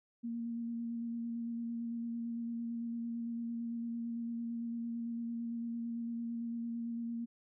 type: tone with vibrato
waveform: sine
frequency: 233.1 Hz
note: A#3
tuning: in tune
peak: -36 dBFS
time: 0.23-7.26 s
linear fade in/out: 20 ms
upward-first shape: square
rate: 8.9 Hz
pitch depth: 12 cents each way
effects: none